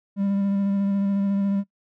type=tone with vibrato; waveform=triangle; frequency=198.4 Hz; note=G3; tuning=21 cents sharp; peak=-18 dBFS; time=0.16-1.64 s; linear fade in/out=50 ms; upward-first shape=square; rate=14 Hz; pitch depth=14 cents each way; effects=noise-tail reverb RT60 0.1 s tail -20 dB re dry